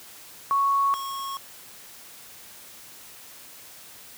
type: tone pair in turn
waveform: sine / square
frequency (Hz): 1108.7 / 1095.3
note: C#6 / C#6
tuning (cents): 0 / -21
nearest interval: unison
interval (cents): 21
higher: first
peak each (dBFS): -19 / -31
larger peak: first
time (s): 0.51-0.94 / 0.94-1.37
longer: neither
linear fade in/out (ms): 0
effects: white hiss -46 dBFS RMS until 4.17 s + high-pass 60 Hz 12 dB/octave